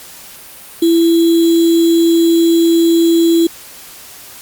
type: tone with sample-and-hold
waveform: sine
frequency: 333.7 Hz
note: E4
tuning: 21 cents sharp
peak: -7 dBFS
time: 0.82-3.47 s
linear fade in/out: 5 ms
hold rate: 3675 Hz
effects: white hiss -35 dBFS RMS until 4.41 s + Opus 48 kbps